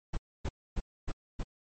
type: noise bursts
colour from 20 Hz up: brown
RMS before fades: -31 dBFS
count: 5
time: 0.13-1.435 s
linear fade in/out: 10 ms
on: 45 ms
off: 270 ms
effects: MP3 32 kbps